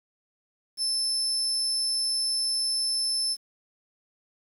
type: tone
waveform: 35% pulse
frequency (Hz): 5274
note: E8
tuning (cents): 0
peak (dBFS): -22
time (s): 0.77-3.37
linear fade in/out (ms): 50
effects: 9-bit